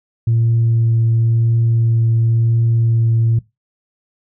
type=tone with vibrato; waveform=sine; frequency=114.9 Hz; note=A#2; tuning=25 cents flat; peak=-10 dBFS; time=0.27-3.39 s; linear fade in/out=5 ms; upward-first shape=triangle; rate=0.95 Hz; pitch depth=11 cents each way; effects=noise-tail reverb RT60 0.2 s tail -20 dB re dry + tanh soft clip ceiling -8 dBFS